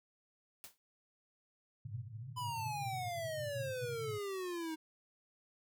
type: noise with exponential decay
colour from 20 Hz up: white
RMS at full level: -46 dBFS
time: 0.64-0.78 s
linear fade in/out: 0 ms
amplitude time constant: 29 ms
type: band-pass noise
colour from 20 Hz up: white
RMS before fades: -46 dBFS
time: 1.85-4.19 s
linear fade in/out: 5 ms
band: 100 to 140 Hz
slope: 96 dB/octave
type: exponential sweep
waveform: square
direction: down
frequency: 1009 to 312.5 Hz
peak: -39 dBFS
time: 2.36-4.76 s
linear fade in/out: 20 ms
effects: none